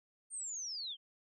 sine linear sweep, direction down, 8870 to 3050 Hz, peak -39 dBFS, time 0.3-0.97 s, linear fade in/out 50 ms, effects none

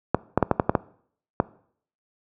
clicks, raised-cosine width 1 ms, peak -3 dBFS, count 8, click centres 0.146 / 0.376 / 0.427 / 0.513 / 0.598 / 0.695 / 0.752 / 1.401 s, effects noise-tail reverb RT60 0.6 s tail -21 dB re dry + high-pass 80 Hz 12 dB/octave

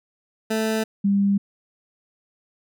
20% pulse / sine tone pair in turn, 220 / 199.4 Hz, A3 / G3, 0 / +30 cents, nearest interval major second, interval 170 cents, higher first, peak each -16 dBFS, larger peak neither, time 0.5-0.84 / 1.04-1.38 s, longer neither, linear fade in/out 10 ms, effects none

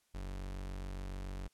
40% pulse tone, 47.12 Hz, F#1, 32 cents sharp, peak -39 dBFS, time 0.14-1.48 s, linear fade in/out 10 ms, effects white hiss -75 dBFS RMS until 1.53 s + low-pass 11000 Hz 12 dB/octave

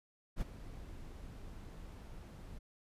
brown noise with ADSR envelope, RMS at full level -36 dBFS, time 0.36-2.59 s, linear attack 53 ms, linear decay 21 ms, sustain -13 dB, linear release 15 ms, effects resampled to 32000 Hz

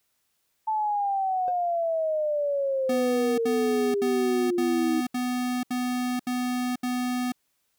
sine exponential sweep, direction down, 880 to 315.5 Hz, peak -23 dBFS, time 0.67-5.01 s, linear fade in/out 10 ms
triangle tone with exponential decay, 523.3 Hz, C5, in tune, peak -28 dBFS, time 1.48-1.56 s, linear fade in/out 0 ms, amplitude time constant 16 ms
square tone bursts, 248.8 Hz, B3, 13 cents sharp, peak -26 dBFS, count 8, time 2.89-7.321 s, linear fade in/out 5 ms, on 490 ms, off 73 ms
effects white hiss -73 dBFS RMS until 7.78 s

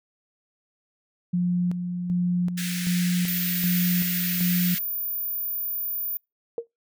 sine tone with tremolo, 177.4 Hz, F3, 27 cents sharp, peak -20 dBFS, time 1.33-4.75 s, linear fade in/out 10 ms, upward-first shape square, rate 1.3 Hz, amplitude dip 50%
pink high-pass noise, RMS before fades -33 dBFS, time 2.57-4.79 s, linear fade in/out 10 ms, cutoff 1600 Hz, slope 48 dB/octave
sine tone, 14830 Hz, A#9, 10 cents flat, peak -26 dBFS, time 3.28-6.17 s, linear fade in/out 0 ms
sine tone with exponential decay, 466 Hz, A#4, 1 cent flat, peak -21 dBFS, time 6.58-6.67 s, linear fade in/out 1 ms, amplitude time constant 18 ms
effects noise-tail reverb RT60 0.2 s tail -25 dB re dry

